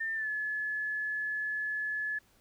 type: tone with pitch glide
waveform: sine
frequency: 1798 to 1713.8 Hz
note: A6 to A6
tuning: +37 to -46 cents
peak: -31 dBFS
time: 0-2.19 s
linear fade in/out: 10 ms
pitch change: -83 cents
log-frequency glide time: 0.14-0.29 s
effects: pink hiss -66 dBFS RMS until 2.4 s